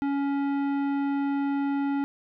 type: tone with tanh clipping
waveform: sine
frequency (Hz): 280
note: C#4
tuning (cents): +18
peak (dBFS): -26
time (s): 0.02-2.04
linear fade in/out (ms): 0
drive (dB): 14
effects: none